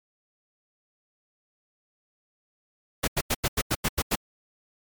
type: noise bursts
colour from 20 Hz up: pink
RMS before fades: -24 dBFS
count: 9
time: 3.03-4.157 s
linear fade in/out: 10 ms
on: 47 ms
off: 88 ms
effects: MP3 96 kbps